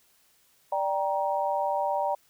sine chord, G minor, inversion second, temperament just, 588 / 784 / 940.8 Hz, D5 / G5 / Bb5, +2 / 0 / +16 cents, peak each -29 dBFS, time 0.72-2.15 s, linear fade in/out 5 ms, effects white hiss -64 dBFS RMS until 2.29 s

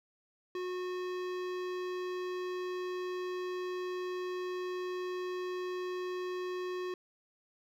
sine tone with hard clipping, 364.1 Hz, F#4, 28 cents flat, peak -37 dBFS, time 0.55-6.94 s, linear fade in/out 2 ms, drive 18 dB, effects none

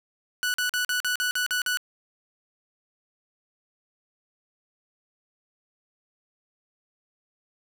sawtooth tone bursts, 1480 Hz, F#6, in tune, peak -20 dBFS, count 9, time 0.43-1.772 s, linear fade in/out 0 ms, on 110 ms, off 44 ms, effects none

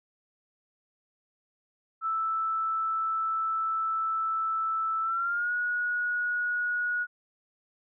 sine tone with pitch glide, 1318.5 to 1454.5 Hz, E6 to F#6, 0 to -30 cents, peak -26 dBFS, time 2.01-7.07 s, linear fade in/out 50 ms, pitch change +170 cents, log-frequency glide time 5.02-5.52 s, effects none

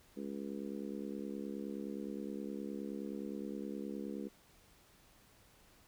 harmonic tone, 69.6 Hz, C#2, 8 cents sharp, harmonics 3 / 4 / 5 / 6 / 7, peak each -43 / -45 / -47 / -49 / -50 dBFS, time 0.16-4.29 s, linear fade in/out 20 ms, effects pink hiss -65 dBFS RMS until 5.87 s

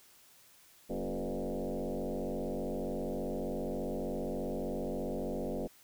sine tone with frequency modulation, 120.8 Hz, B2, 38 cents flat, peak -33 dBFS, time 0.89-5.68 s, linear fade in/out 20 ms, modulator 95 Hz, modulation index 5.5, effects white hiss -61 dBFS RMS until 5.83 s

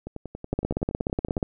two click trains, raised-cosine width 2 ms, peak -21 / -11 dBFS, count 15 / 16, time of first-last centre 0.07-1.378 / 0.53-1.428 s, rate 10.7 / 16.7 Hz, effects none

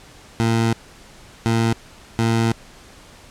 20% pulse tone bursts at uneven times, 114.2 Hz, A#2, 35 cents flat, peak -11 dBFS, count 3, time 0.4-0.73 / 1.46-1.73 / 2.19-2.52 s, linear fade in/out 0 ms, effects pink hiss -45 dBFS RMS until 3.3 s + low-pass 9000 Hz 12 dB/octave

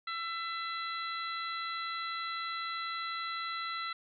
harmonic tone, 669 Hz, E5, 25 cents sharp, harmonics 2 / 3 / 4 / 5 / 6, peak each -37 / -41 / -49 / -49 / -42 dBFS, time 0.07-3.93 s, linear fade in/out 5 ms, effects none

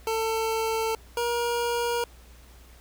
25% pulse tone pair in turn, 446.7 / 474.6 Hz, A4 / A#4, +26 / +31 cents, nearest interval minor second, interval 105 cents, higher second, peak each -21 dBFS, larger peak neither, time 0.07-0.95 / 1.17-2.04 s, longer first, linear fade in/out 2 ms, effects added 60 Hz sine -49 dBFS peak until 2.8 s + pink hiss -55 dBFS RMS until 2.8 s

